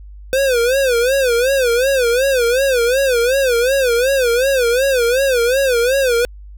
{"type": "tone with vibrato", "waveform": "square", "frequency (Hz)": 507, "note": "B4", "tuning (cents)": 45, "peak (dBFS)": -13, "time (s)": [0.33, 6.25], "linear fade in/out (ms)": 0, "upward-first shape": "sine", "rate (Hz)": 2.7, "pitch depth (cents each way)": 150, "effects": ["added 50 Hz sine -33 dBFS peak until 6.57 s"]}